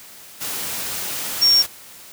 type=tone in noise; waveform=sine; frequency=5530 Hz; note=F8; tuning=18 cents flat; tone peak=-11 dBFS; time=1.41-1.63 s; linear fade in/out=20 ms; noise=white; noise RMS=-27 dBFS; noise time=0.4-1.67 s; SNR=+13 dB; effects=white hiss -42 dBFS RMS until 2.12 s + high-pass 60 Hz 12 dB/octave